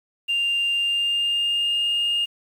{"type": "tone with pitch glide", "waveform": "sine", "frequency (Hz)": [2794, 2831], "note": ["F7", "F7"], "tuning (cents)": [0, 23], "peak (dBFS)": -18, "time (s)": [0.28, 2.26], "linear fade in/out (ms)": 20, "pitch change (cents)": 23, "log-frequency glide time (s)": [0.71, 1.87], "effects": ["tanh soft clip ceiling -17 dBFS", "8-bit"]}